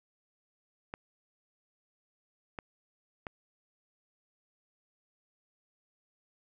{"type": "clicks", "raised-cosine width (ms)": 0.5, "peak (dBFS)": -23, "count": 3, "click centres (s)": [0.939, 2.588, 3.268], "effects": []}